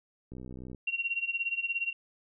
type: click train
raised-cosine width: 3 ms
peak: -31 dBFS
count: 28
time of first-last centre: 0.32-0.747 s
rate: 63.2 Hz
type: tone with tremolo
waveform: sine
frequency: 2749 Hz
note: F7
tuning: 28 cents flat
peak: -26 dBFS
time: 0.87-1.93 s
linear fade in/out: 5 ms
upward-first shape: sine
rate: 17 Hz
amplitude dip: 85%
effects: none